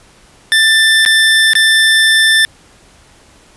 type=tone with dropouts; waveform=25% pulse; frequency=1775 Hz; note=A6; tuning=15 cents sharp; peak=-3 dBFS; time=0.52-2.45 s; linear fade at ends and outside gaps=0 ms; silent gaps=1.051-1.061 / 1.534-1.553 s; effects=pink hiss -45 dBFS RMS until 3.56 s + resampled to 24000 Hz